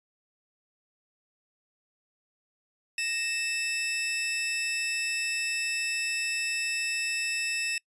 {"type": "tone pair together", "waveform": "sawtooth", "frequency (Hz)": [1860, 2633], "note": ["A#6", "E7"], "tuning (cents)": [-4, -3], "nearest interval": "tritone", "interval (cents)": 601, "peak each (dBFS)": [-33, -25], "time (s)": [2.98, 7.78], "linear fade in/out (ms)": 2, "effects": ["noise-tail reverb RT60 0.1 s tail -26 dB re dry", "resampled to 24000 Hz"]}